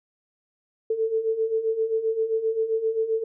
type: beating tone pair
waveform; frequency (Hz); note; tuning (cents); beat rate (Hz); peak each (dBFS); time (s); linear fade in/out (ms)
sine; 440 / 447.6; A4 / A4; 0 / +30; 7.6; -28 / -23; 0.9-3.24; 5
effects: none